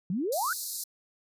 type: exponential sweep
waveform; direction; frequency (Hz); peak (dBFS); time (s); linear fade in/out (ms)
sine; up; 164.81 to 1568; -27; 0.1-0.53; 2
type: high-pass noise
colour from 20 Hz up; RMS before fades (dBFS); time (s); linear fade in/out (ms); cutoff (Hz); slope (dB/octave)
white; -34; 0.32-0.84; 5; 4000; 96
effects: resampled to 32000 Hz